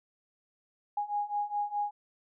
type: beating tone pair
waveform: sine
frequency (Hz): 822 / 826.8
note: G#5 / G#5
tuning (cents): -18 / -8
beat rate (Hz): 4.8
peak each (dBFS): -34 / -32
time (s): 0.97-1.91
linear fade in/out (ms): 5
effects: none